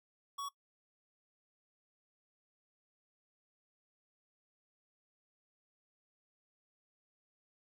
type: tone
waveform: square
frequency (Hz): 1122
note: C#6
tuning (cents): +21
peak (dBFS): -39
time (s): 0.38-0.49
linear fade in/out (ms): 10
effects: noise-tail reverb RT60 0.1 s tail -18 dB re dry